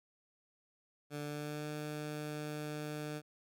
15% pulse tone with pitch glide, 147.2 to 150.47 Hz, D3 to D3, +4 to +42 cents, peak -33 dBFS, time 1.1-3.22 s, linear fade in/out 50 ms, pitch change +38 cents, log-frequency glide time 1.24-1.67 s, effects none

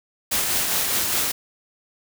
white noise with tremolo, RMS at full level -21 dBFS, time 0.31-1.32 s, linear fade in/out 10 ms, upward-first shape triangle, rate 4.9 Hz, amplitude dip 35%, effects none

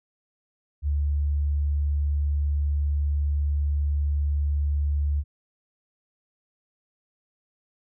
sine tone, 72.6 Hz, D2, 19 cents flat, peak -21 dBFS, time 0.82-5.24 s, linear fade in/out 50 ms, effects none

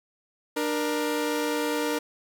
sawtooth tone pair together, 298.2 / 472 Hz, D4 / A#4, +27 / +22 cents, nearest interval minor sixth, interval 795 cents, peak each -24 dBFS, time 0.56-1.99 s, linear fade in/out 10 ms, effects none

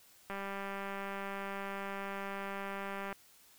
click train, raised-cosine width 0.5 ms, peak -26 dBFS, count 558, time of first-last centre 0.3-3.127 s, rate 197 Hz, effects white hiss -62 dBFS RMS until 3.58 s

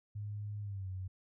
sine tone with pitch glide, 103.83 to 93.58 Hz, G#2 to F#2, 0 to +20 cents, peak -38 dBFS, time 0.15-1.08 s, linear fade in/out 10 ms, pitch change -180 cents, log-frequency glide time 0.61-0.89 s, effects none

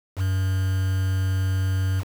triangle tone with quantisation, 94.7 Hz, F#2, 41 cents sharp, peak -18 dBFS, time 0.16-2.04 s, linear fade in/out 50 ms, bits 6, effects none

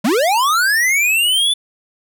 square linear sweep, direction up, 181.6 to 3520 Hz, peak -13 dBFS, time 0.04-1.54 s, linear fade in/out 10 ms, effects none

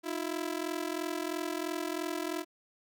sawtooth ring-modulated tone, 332.1 Hz, E4, 13 cents sharp, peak -26 dBFS, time 0.03-2.45 s, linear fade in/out 50 ms, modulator 21.5 Hz, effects none

